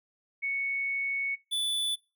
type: tone pair in turn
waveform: sine / square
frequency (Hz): 2217 / 3476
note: C#7 / A7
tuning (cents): 0 / -22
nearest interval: minor sixth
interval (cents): 778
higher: second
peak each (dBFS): -28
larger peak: neither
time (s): 0.42-1.36 / 1.51-1.96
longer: first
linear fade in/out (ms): 20
effects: noise-tail reverb RT60 0.3 s tail -24 dB re dry